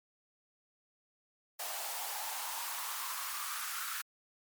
white noise with high-pass filter sweep, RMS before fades -39 dBFS, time 1.59-4.02 s, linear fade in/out 10 ms, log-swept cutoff 690 to 1400 Hz, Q 4.8, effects MP3 96 kbps

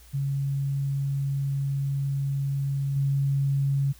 sine tone with level steps, 138.59 Hz, C#3, in tune, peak -24 / -21 dBFS, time 0.13-3.93 s, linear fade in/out 20 ms, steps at 2.96 s, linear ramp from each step 5 ms, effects added 60 Hz sine -50 dBFS peak until 3.99 s + white hiss -55 dBFS RMS until 3.99 s

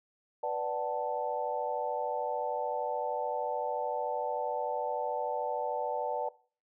sine chord, B minor seventh, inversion none, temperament equal with one note detuned, 493.9 / 587.3 / 750.3 / 880 Hz, B4 / D5 / F#5 / A5, 0 / 0 / +24 / 0 cents, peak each -36 / -35 / -37 / -35 dBFS, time 0.43-6.29 s, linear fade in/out 5 ms, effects noise-tail reverb RT60 0.4 s tail -20 dB re dry

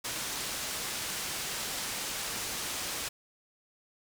white low-pass noise, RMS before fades -36 dBFS, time 0.04-3.09 s, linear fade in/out 10 ms, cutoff 8900 Hz, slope 12 dB/octave, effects none

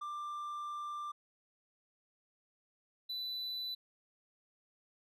triangle tone pair in turn, 1185 / 3986 Hz, D6 / B7, +15 / +15 cents, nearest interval octave + major sixth, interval 2100 cents, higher second, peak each -37 / -36 dBFS, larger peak second, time 0.01-1.12 / 3.09-3.75 s, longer first, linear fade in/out 10 ms, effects resampled to 32000 Hz

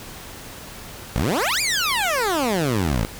15% pulse exponential two-way sweep, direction up then down, 49 to 2500 to 49 Hz, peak -13 dBFS, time 1.16-3.05 s, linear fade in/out 0 ms, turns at 1.61 s, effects pink hiss -38 dBFS RMS until 3.19 s

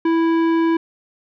sine tone with tanh clipping, 329.6 Hz, E4, in tune, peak -16 dBFS, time 0.05-0.77 s, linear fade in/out 5 ms, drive 14 dB, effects none

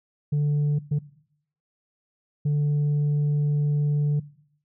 sine tone bursts at uneven times, 146.83 Hz, D3, in tune, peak -17 dBFS, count 3, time 0.32-0.79 / 0.91-0.99 / 2.45-4.2 s, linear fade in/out 10 ms, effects noise-tail reverb RT60 0.7 s tail -21 dB re dry + tanh soft clip ceiling -19 dBFS

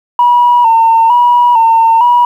sine tone with vibrato, 937 Hz, A#5, 9 cents sharp, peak -3 dBFS, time 0.19-2.25 s, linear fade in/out 2 ms, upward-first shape square, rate 1.1 Hz, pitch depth 56 cents each way, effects tanh soft clip ceiling 0 dBFS + 7-bit

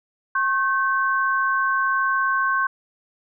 sine tone pair together, 1083.1 / 1542 Hz, C#6 / G6, -40 / -29 cents, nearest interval tritone, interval 611 cents, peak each -21 dBFS, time 0.35-2.67 s, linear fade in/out 5 ms, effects none

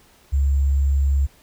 sine tone with sample-and-hold, 69.3 Hz, C#2, in tune, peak -15 dBFS, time 0.32-1.27 s, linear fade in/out 20 ms, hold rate 7350 Hz, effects pink hiss -54 dBFS RMS until 1.42 s

